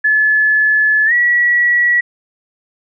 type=tone with pitch glide; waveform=sine; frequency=1721 to 1931.8 Hz; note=A6 to B6; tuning=-39 to -39 cents; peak=-9 dBFS; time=0.04-2.01 s; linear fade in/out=10 ms; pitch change=+200 cents; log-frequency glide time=1.06-1.13 s; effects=none